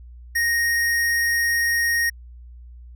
square tone, 1864.7 Hz, A#6, in tune, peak -19 dBFS, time 0.35-2.1 s, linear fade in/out 10 ms, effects added 60 Hz sine -39 dBFS peak until 2.95 s

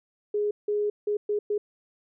sine tone bursts at uneven times, 415.8 Hz, G#4, 2 cents sharp, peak -23 dBFS, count 5, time 0.34-0.51 / 0.68-0.9 / 1.07-1.17 / 1.29-1.39 / 1.5-1.58 s, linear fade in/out 5 ms, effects none

